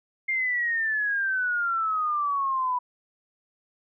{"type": "exponential sweep", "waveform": "sine", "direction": "down", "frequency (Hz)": [2126, 983], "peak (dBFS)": -23, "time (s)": [0.28, 2.79], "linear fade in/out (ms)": 10, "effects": []}